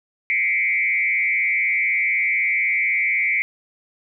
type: tone with frequency modulation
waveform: sine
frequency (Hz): 2194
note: C#7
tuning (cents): -18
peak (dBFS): -17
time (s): 0.3-3.42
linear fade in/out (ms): 0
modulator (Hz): 116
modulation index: 1.4
effects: none